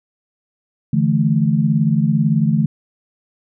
sine chord, D suspended second, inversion none, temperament equal with one note detuned, 146.83 / 164.81 / 217.9 Hz, D3 / E3 / A3, 0 / 0 / -17 cents, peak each -17 dBFS, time 0.93-2.66 s, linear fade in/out 5 ms, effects none

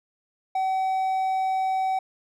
triangle tone, 760 Hz, F#5, 46 cents sharp, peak -20 dBFS, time 0.55-1.99 s, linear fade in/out 5 ms, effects none

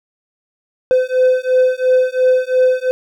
triangle beating tone pair, 509 / 511.9 Hz, C5 / C5, -48 / -38 cents, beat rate 2.9 Hz, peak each -12 dBFS, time 0.91-2.91 s, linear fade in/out 0 ms, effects none

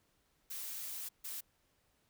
blue noise bursts at uneven times, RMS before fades -43 dBFS, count 2, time 0.5-1.09 / 1.24-1.41 s, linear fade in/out 10 ms, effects pink hiss -75 dBFS RMS until 2.09 s

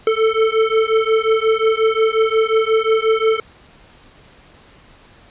square beating tone pair, 440 / 445.6 Hz, A4 / A4, 0 / +22 cents, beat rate 5.6 Hz, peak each -17 dBFS, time 0.07-3.4 s, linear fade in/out 2 ms, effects pink hiss -47 dBFS RMS until 5.3 s + resampled to 8000 Hz

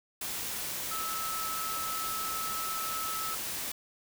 sine tone in noise, 1304 Hz, E6, 19 cents flat, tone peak -35 dBFS, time 0.91-3.35 s, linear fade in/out 5 ms, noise white, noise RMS -36 dBFS, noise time 0.21-3.72 s, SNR -2 dB, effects none

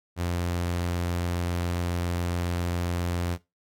sawtooth tone, 87.31 Hz, F2, in tune, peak -22 dBFS, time 0.16-3.38 s, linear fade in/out 50 ms, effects noise-tail reverb RT60 0.2 s tail -18 dB re dry + AAC 64 kbps

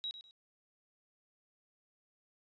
sine tone with echo, 3845 Hz, B7, 47 cents flat, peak -36 dBFS, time 0.04-0.11 s, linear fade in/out 0 ms, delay 100 ms, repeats 2, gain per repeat -11 dB, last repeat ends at 0.31 s, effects resampled to 16000 Hz + 13-bit

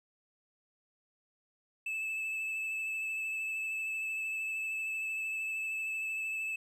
triangle tone with vibrato, 2620 Hz, E7, 11 cents flat, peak -32 dBFS, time 1.86-6.56 s, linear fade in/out 5 ms, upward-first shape sine, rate 13 Hz, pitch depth 15 cents each way, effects none

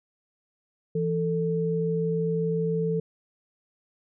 sine tone pair together, 166.29 / 443.6 Hz, E3 / A4, +15 / +14 cents, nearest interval octave + perfect fourth, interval 1699 cents, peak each -26 dBFS, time 0.95-3 s, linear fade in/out 5 ms, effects none

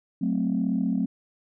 sine chord, F# diminished, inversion none, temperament equal, 185 / 220 / 261.6 Hz, F#3 / A3 / C4, 0 / 0 / 0 cents, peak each -26 dBFS, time 0.21-1.06 s, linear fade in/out 10 ms, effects tanh soft clip ceiling -15 dBFS

